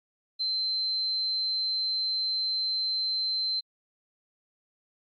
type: tone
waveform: sine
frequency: 4100 Hz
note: C8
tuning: 36 cents flat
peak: -26 dBFS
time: 0.39-3.61 s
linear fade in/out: 20 ms
effects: AAC 64 kbps